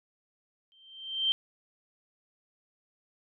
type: tone with exponential growth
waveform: sine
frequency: 3136 Hz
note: G7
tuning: in tune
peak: -21 dBFS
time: 0.72-1.32 s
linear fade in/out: 0 ms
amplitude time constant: 130 ms
effects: none